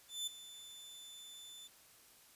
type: tone with ADSR envelope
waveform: sawtooth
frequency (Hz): 3520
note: A7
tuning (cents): 0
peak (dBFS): -33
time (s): 0.08-1.68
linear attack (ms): 190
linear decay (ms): 9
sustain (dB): -15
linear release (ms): 15
effects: white hiss -63 dBFS RMS until 2.35 s + resampled to 32000 Hz